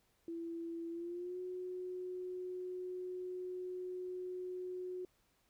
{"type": "tone with pitch glide", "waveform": "sine", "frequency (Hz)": [334.7, 365], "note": ["E4", "F#4"], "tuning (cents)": [26, -24], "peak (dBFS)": -40, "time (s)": [0.28, 5.05], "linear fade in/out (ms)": 2, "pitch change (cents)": 150, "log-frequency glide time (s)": [0.9, 1.39], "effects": ["pink hiss -75 dBFS RMS until 5.49 s"]}